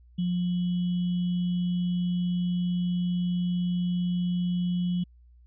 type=tone with sample-and-hold; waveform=sine; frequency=177.7 Hz; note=F3; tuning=30 cents sharp; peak=-24 dBFS; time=0.18-5.04 s; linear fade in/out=10 ms; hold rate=3150 Hz; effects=added 60 Hz sine -52 dBFS peak until 5.46 s + resampled to 11025 Hz